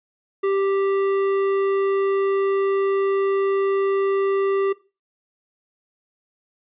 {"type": "tone with tanh clipping", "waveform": "sine", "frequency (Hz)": 392, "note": "G4", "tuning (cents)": 0, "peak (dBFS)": -20, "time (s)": [0.43, 4.73], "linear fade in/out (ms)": 10, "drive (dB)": 13, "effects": ["noise-tail reverb RT60 0.3 s tail -19 dB re dry", "resampled to 8000 Hz"]}